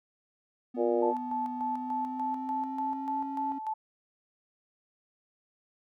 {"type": "tone with pitch glide", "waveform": "triangle", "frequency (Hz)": [248.2, 273.8], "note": ["B3", "C#4"], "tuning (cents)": [9, -21], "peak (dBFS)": -34, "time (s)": [0.74, 3.59], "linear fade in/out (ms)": 10, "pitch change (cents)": 170, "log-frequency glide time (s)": [1.55, 3.22]}
{"type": "harmonic tone", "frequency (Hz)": 118, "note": "A#2", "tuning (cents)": 22, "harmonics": [3, 4, 5, 6, 7], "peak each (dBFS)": [-28, -29, -31, -38, -38], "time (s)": [0.76, 1.14], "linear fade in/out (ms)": 50}
{"type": "tone with tremolo", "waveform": "sine", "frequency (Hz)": 872, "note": "A5", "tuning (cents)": -16, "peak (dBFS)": -29, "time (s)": [1.02, 3.74], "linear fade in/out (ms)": 10, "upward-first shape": "square", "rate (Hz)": 3.4, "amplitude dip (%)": 55}
{"effects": []}